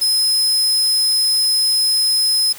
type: tone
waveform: sawtooth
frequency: 5100 Hz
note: D#8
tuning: 42 cents sharp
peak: -11 dBFS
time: 0.01-2.53 s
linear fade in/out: 10 ms
effects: white hiss -37 dBFS RMS until 2.58 s + high-pass 60 Hz 12 dB/octave